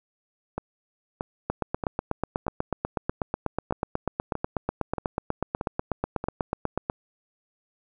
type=two click trains; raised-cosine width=1 ms; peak=-11 / -15 dBFS; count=45 / 10; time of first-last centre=1.5-6.899 / 0.58-6.24 s; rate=8.15 / 1.59 Hz; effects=none